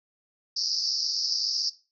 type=band-pass noise; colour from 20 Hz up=white; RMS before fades=-28 dBFS; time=0.56-1.7 s; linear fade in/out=10 ms; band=4700 to 5400 Hz; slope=96 dB/octave; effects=noise-tail reverb RT60 0.3 s tail -17 dB re dry